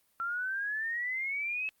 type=exponential sweep; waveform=sine; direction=up; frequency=1353 to 2600 Hz; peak=-31 dBFS; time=0.2-1.69 s; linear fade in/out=0 ms; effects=white hiss -71 dBFS RMS until 1.8 s + Opus 32 kbps